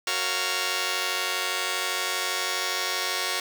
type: chord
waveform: 5% pulse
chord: Gb major seventh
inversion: none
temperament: just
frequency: 370 / 462.5 / 555 / 693.7 Hz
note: Gb4 / Bb4 / Db5 / F5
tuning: 0 / -14 / +2 / -12 cents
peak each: -21 dBFS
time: 0.07-3.4 s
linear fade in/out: 2 ms
effects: none